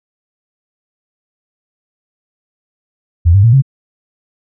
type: tone with pitch steps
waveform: sine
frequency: 84.7 / 99 / 115.7 / 135.23 Hz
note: E2 / G2 / A#2 / C#3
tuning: +48 / +18 / -13 / -43 cents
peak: -4 dBFS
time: 3.25-3.622 s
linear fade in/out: 20 ms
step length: 93 ms
effects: none